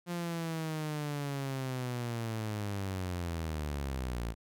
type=linear sweep; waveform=sawtooth; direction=down; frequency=175.8 to 55 Hz; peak=-30 dBFS; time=0.06-4.35 s; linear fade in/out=50 ms; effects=none